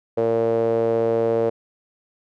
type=tone with band-pass filter; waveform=sawtooth; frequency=114.6 Hz; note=A#2; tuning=29 cents flat; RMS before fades=-20 dBFS; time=0.17-1.5 s; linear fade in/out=10 ms; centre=500 Hz; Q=7.1; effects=none